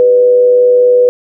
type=tone with frequency modulation; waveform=sine; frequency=494.2 Hz; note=B4; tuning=1 cent sharp; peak=-4 dBFS; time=0-1.09 s; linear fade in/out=0 ms; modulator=105 Hz; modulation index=0.2; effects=none